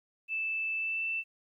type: tone with pitch glide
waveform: sine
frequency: 2637 to 2663 Hz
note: E7 to E7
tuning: 0 to +17 cents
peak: -30 dBFS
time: 0.28-1.24 s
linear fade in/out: 50 ms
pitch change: +17 cents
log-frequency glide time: 0.76-1.05 s
effects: 12-bit